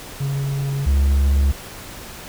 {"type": "tone pair in turn", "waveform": "triangle", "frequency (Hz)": [138.59, 69.3], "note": ["C#3", "C#2"], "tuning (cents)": [0, 0], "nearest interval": "octave", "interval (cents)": 1200, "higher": "first", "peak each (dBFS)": [-18, -11], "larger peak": "second", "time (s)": [[0.2, 0.86], [0.86, 1.52]], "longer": "neither", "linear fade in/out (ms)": 10, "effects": ["pink hiss -36 dBFS RMS until 2.28 s"]}